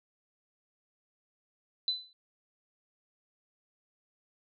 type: tone with exponential decay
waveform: sine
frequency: 4008 Hz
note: B7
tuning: 25 cents sharp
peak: -24 dBFS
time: 1.88-2.13 s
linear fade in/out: 1 ms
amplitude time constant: 53 ms
effects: none